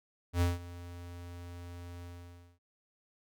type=tone with ADSR envelope; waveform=square; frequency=87.31 Hz; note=F2; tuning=in tune; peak=-25 dBFS; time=0.33-2.59 s; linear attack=83 ms; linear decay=170 ms; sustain=-19 dB; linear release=560 ms; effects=none